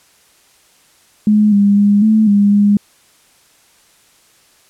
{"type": "tone with pitch steps", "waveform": "sine", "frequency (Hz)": [211.1, 201.9, 203.9, 217.7, 202.9, 204.4], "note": ["G#3", "G#3", "G#3", "A3", "G#3", "G#3"], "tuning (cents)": [29, -49, -32, -18, -40, -27], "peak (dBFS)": -7, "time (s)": [1.27, 2.77], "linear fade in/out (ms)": 2, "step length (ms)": 250, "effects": ["white hiss -51 dBFS RMS until 4.69 s", "low-pass 11000 Hz 12 dB/octave"]}